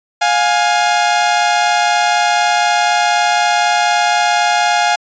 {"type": "tone pair together", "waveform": "sawtooth", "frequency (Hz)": [706.6, 830.6], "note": ["F5", "G#5"], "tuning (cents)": [20, 0], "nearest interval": "minor third", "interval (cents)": 280, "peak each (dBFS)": -10, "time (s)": [0.21, 4.96], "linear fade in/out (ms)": 10, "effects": ["resampled to 16000 Hz"]}